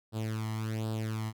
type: tone with flanger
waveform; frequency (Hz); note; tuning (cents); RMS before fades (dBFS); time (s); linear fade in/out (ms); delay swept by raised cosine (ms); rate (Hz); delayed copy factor
sawtooth; 110; A2; 0; -34; 0.12-1.33; 50; 0.23 to 0.99; 1.3; +0.75
effects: none